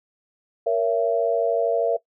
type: chord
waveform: sine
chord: A# diminished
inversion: none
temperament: just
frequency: 466.2 / 559.4 / 671.3 Hz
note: A#4 / C#5 / E5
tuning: 0 / +16 / +31 cents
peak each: -22 / -25 / -22 dBFS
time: 0.66-1.97 s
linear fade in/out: 10 ms
effects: noise-tail reverb RT60 0.1 s tail -19 dB re dry